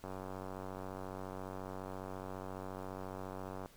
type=click train; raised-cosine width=1 ms; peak=-30 dBFS; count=343; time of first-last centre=0.04-3.659 s; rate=94.5 Hz; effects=pink hiss -62 dBFS RMS until 3.76 s